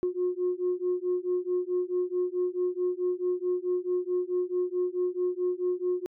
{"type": "beating tone pair", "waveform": "sine", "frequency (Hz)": [358.2, 362.8], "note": ["F4", "F#4"], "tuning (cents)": [44, -34], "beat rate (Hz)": 4.6, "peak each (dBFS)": -28, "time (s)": [0.03, 6.06], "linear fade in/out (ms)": 0, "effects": ["tanh soft clip ceiling -20 dBFS"]}